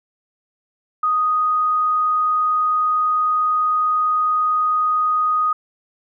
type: tone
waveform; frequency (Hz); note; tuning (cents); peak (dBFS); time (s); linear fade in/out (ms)
sine; 1244.5; D#6; 0; -15; 1.03-5.53; 5
effects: none